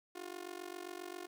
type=tone with amplitude modulation; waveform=sawtooth; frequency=356.6 Hz; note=F4; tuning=36 cents sharp; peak=-36 dBFS; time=0.15-1.27 s; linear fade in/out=10 ms; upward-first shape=sine; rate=47.5 Hz; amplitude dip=95%; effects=13-bit